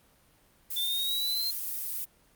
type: noise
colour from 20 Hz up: violet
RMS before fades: -34 dBFS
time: 0.7-2.05 s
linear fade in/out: 10 ms
type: linear sweep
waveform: sine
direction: up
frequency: 3520 to 4186 Hz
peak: -28 dBFS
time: 0.76-1.51 s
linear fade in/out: 10 ms
effects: pink hiss -63 dBFS RMS until 2.35 s + Opus 32 kbps